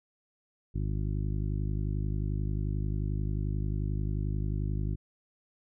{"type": "harmonic tone", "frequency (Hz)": 51.3, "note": "G#1", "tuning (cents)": -21, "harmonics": [1, 2, 3, 4, 5, 6, 7], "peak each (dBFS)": [-31, -33, -36, -44, -45, -45, -48], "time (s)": [0.74, 4.96], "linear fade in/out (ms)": 20, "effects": []}